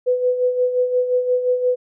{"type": "tone with tremolo", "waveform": "sine", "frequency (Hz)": 499.1, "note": "B4", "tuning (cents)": 18, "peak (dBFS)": -13, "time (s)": [0.06, 1.76], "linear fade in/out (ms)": 20, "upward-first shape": "sine", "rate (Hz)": 5.7, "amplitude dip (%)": 60, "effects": []}